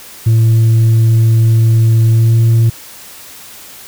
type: tone with pitch glide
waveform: sine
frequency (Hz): 112.9 to 114.41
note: A2 to A#2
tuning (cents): +45 to -32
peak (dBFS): -3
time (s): 0.26-2.7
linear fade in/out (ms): 10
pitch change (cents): +23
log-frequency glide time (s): 2.11-2.36
effects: tanh soft clip ceiling -5 dBFS + white hiss -34 dBFS RMS until 3.87 s